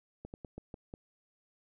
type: slowing click train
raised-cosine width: 2 ms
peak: -30 dBFS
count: 6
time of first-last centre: 0.25-0.939 s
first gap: 89 ms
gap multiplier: 1.22
effects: none